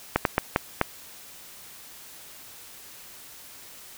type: slowing click train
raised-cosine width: 0.5 ms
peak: -4 dBFS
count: 5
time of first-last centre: 0.16-0.814 s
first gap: 92 ms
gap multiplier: 1.4
effects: white hiss -46 dBFS RMS until 3.97 s